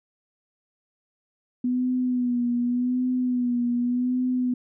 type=tone with vibrato; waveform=sine; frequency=246.9 Hz; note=B3; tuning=in tune; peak=-21 dBFS; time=1.64-4.54 s; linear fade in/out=5 ms; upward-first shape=sine; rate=0.86 Hz; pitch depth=43 cents each way; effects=none